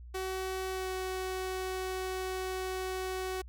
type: tone with pitch glide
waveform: sawtooth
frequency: 376.7 to 373.9 Hz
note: F#4 to F#4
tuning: +31 to +18 cents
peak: -30 dBFS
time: 0.14-3.42 s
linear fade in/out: 10 ms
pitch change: -13 cents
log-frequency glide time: 0.71-0.9 s
effects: added 60 Hz sine -45 dBFS peak until 3.48 s